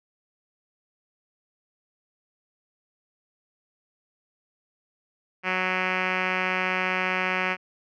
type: tone with low-pass filter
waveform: 5% pulse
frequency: 185 Hz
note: F#3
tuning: in tune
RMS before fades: -26 dBFS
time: 5.43-7.57 s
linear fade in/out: 50 ms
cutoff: 2500 Hz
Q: 2.9
effects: none